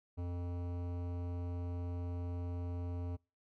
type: tone with hard clipping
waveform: sine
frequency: 87.8 Hz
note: F2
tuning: 10 cents sharp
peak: -39 dBFS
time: 0.17-3.17 s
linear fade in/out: 20 ms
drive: 16 dB
effects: noise-tail reverb RT60 0.3 s tail -26 dB re dry